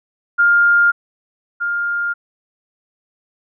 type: tone pair in turn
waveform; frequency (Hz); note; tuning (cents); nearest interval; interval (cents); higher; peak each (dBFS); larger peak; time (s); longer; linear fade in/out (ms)
sine; 1406 / 1406; F6 / F6; +11 / +11; unison; 0; neither; -9 / -17; first; 0.38-0.92 / 1.6-2.14; neither; 20
effects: none